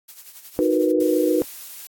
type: noise with tremolo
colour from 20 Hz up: blue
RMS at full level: -39 dBFS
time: 0.08-0.92 s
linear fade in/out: 10 ms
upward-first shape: triangle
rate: 11 Hz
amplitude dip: 70%
type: chord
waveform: sine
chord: B major seventh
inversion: first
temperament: equal with one note detuned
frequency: 311.1 / 366.4 / 466.2 / 493.9 Hz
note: D#4 / F#4 / A#4 / B4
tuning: 0 / -17 / 0 / 0 cents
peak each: -20 / -22 / -26 / -21 dBFS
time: 0.59-1.42 s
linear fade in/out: 0 ms
type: noise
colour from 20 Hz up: blue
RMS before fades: -37 dBFS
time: 1-1.87 s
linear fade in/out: 2 ms
effects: AAC 64 kbps